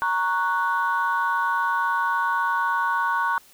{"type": "chord", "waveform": "sine", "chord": "F# major", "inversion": "first", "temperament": "equal", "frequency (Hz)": [932.3, 1108.7, 1480], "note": ["A#5", "C#6", "F#6"], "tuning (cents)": [0, 0, 0], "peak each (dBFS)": -24, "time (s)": [0.02, 3.38], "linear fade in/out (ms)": 0, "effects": ["tanh soft clip ceiling -13 dBFS", "white hiss -53 dBFS RMS until 3.53 s"]}